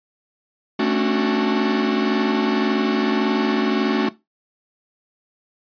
45% pulse chord, D major seventh, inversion second, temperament equal with one note detuned, 220 / 271.9 / 293.7 / 370 Hz, A3 / C#4 / D4 / F#4, 0 / -33 / 0 / 0 cents, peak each -22 / -23 / -24 / -22 dBFS, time 0.79-4.09 s, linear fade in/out 5 ms, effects noise-tail reverb RT60 0.2 s tail -17 dB re dry + resampled to 11025 Hz

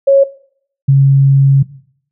sine tone pair in turn, 550 / 137.19 Hz, C#5 / C#3, -14 / -18 cents, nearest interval 2 octaves, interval 2404 cents, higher first, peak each -4 dBFS, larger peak neither, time 0.07-0.24 / 0.88-1.63 s, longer second, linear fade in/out 10 ms, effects noise-tail reverb RT60 0.6 s tail -18 dB re dry

